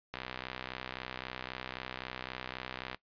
click train, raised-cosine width 0.3 ms, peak -22 dBFS, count 180, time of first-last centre 0.14-2.946 s, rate 63.8 Hz, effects noise-tail reverb RT60 0.1 s tail -18 dB re dry + resampled to 11025 Hz

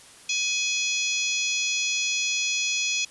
harmonic tone, 840 Hz, G#5, 19 cents sharp, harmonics 3 / 4 / 5 / 6 / 7 / 8, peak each -27 / -30 / -34 / -34 / -31 / -32 dBFS, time 0.29-3.05 s, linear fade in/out 5 ms, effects white hiss -49 dBFS RMS until 3.1 s + resampled to 24000 Hz

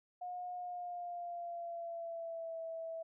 sine tone with pitch glide, 719 to 655.5 Hz, F#5 to E5, -50 to -10 cents, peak -40 dBFS, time 0.21-3.03 s, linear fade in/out 10 ms, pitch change -160 cents, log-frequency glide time 0.55-2.59 s, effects none

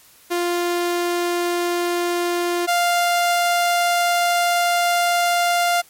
sawtooth tone pair in turn, 349.2 / 698.4 Hz, F4 / F5, 0 / 0 cents, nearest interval octave, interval 1200 cents, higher second, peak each -15 / -12 dBFS, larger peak second, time 0.3-2.67 / 2.67-5.82 s, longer second, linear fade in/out 20 ms, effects white hiss -50 dBFS RMS until 5.89 s + MP3 64 kbps

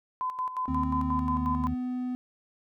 sine tone with tremolo, 1017 Hz, C6, 50 cents flat, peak -27 dBFS, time 0.21-1.67 s, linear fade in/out 0 ms, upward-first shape square, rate 5.6 Hz, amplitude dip 65%
harmonic tone, 75.8 Hz, D#2, 45 cents flat, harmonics 1 / 2 / 3, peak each -32 / -35 / -37 dBFS, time 0.68-1.75 s, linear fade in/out 20 ms
triangle tone with pitch glide, 259.4 to 250.6 Hz, C4 to B3, -15 to +25 cents, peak -27 dBFS, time 0.68-2.15 s, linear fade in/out 0 ms, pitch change -60 cents, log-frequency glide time 1.02-1.38 s
effects none

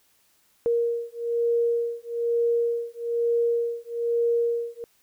sine beating tone pair, 468.7 / 469.8 Hz, A#4 / A#4, +9 / +13 cents, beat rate 1.1 Hz, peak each -25 dBFS, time 0.66-4.84 s, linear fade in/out 0 ms, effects white hiss -64 dBFS RMS until 5.02 s

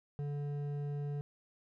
sine tone with hard clipping, 144.6 Hz, D3, 27 cents flat, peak -37 dBFS, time 0.19-1.21 s, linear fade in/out 0 ms, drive 8 dB, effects none

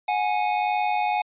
square tone pair together, 730 / 831.8 Hz, F#5 / G#5, -24 / +2 cents, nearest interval major second, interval 226 cents, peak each -26 / -24 dBFS, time 0.08-1.22 s, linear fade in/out 5 ms, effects resampled to 8000 Hz

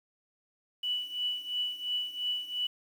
sine tone with tremolo, 2960 Hz, F#7, in tune, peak -27 dBFS, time 0.83-2.67 s, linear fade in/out 5 ms, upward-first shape triangle, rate 2.9 Hz, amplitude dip 85%, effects 9-bit

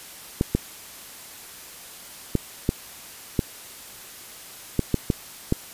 clicks, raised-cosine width 3 ms, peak -6 dBFS, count 9, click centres 0.411 / 0.55 / 2.353 / 2.691 / 3.392 / 4.793 / 4.943 / 5.102 / 5.524 s, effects white hiss -42 dBFS RMS until 5.73 s + resampled to 32000 Hz

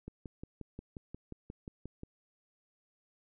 click train, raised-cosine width 3 ms, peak -30 dBFS, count 12, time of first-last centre 0.08-2.034 s, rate 5.63 Hz, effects none

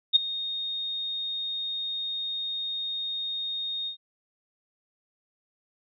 sine tone with ADSR envelope, 3700 Hz, A#7, 14 cents flat, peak -12 dBFS, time 0.13-3.97 s, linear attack 29 ms, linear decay 11 ms, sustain -17 dB, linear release 100 ms, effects none

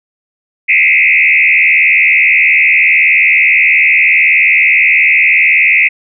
sine tone with frequency modulation, 2316 Hz, D7, 25 cents flat, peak -5 dBFS, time 0.68-5.89 s, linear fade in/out 20 ms, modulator 79.2 Hz, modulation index 3.7, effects none

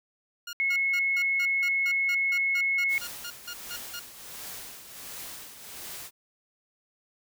15% pulse tone bursts, 1420 Hz, F6, 28 cents sharp, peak -29 dBFS, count 16, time 0.47-3.996 s, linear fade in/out 5 ms, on 61 ms, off 170 ms
sine tone, 2182 Hz, C#7, 28 cents flat, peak -23 dBFS, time 0.6-2.98 s, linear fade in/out 0 ms
white noise with tremolo, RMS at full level -39 dBFS, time 2.88-6.11 s, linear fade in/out 50 ms, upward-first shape triangle, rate 1.4 Hz, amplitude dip 65%
effects none

